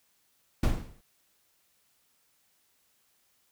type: noise with exponential decay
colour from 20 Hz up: brown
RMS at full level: -20 dBFS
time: 0.63-1.01 s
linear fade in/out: 5 ms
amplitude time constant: 81 ms
effects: white hiss -70 dBFS RMS until 3.51 s